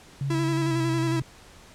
sine tone with pitch glide, 138.59 to 131.11 Hz, C#3 to C3, 0 to +4 cents, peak -25 dBFS, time 0.21-1.22 s, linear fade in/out 2 ms, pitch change -96 cents, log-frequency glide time 0.69-0.74 s
45% pulse tone with vibrato, 329.6 Hz, E4, in tune, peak -25 dBFS, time 0.3-1.2 s, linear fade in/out 5 ms, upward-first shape square, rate 11 Hz, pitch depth 25 cents each way
effects pink hiss -50 dBFS RMS until 1.74 s + low-pass 9000 Hz 12 dB/octave

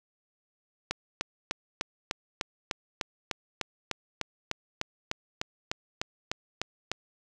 click train, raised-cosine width 0.2 ms, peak -12 dBFS, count 21, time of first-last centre 0.91-6.916 s, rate 3.33 Hz, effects none

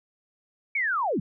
sine linear sweep, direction down, 2300 to 138.59 Hz, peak -23 dBFS, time 0.75-1.2 s, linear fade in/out 5 ms, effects none

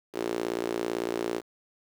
sawtooth tone with high-pass filter, 57.9 Hz, A#1, 11 cents flat, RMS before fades -31 dBFS, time 0.13-1.42 s, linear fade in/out 50 ms, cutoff 370 Hz, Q 3.7, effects low-pass 9000 Hz 12 dB/octave + 8-bit

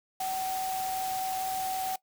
sine tone in noise, 757 Hz, F#5, 39 cents sharp, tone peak -30 dBFS, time 0.2-1.96 s, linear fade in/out 5 ms, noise white, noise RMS -39 dBFS, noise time 0.2-1.96 s, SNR +6 dB, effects noise-tail reverb RT60 0.1 s tail -20 dB re dry

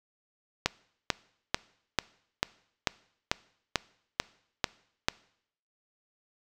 click train, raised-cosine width 0.2 ms, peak -6 dBFS, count 11, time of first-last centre 0.66-5.085 s, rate 2.26 Hz, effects noise-tail reverb RT60 0.7 s tail -22 dB re dry

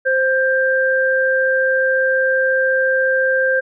sine tone pair together, 523.3 / 1583.6 Hz, C5 / G6, 0 / +17 cents, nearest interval octave + perfect fifth, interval 1917 cents, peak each -16 dBFS, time 0.05-3.61 s, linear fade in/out 20 ms, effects none

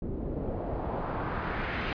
pink noise with low-pass filter sweep, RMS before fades -33 dBFS, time 0.02-1.93 s, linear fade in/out 2 ms, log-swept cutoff 320 to 2600 Hz, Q 1.6, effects resampled to 11025 Hz

